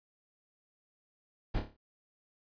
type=noise with echo; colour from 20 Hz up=brown; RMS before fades=-31 dBFS; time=1.54-1.6 s; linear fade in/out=10 ms; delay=28 ms; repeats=6; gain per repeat=-6 dB; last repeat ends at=1.768 s; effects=resampled to 11025 Hz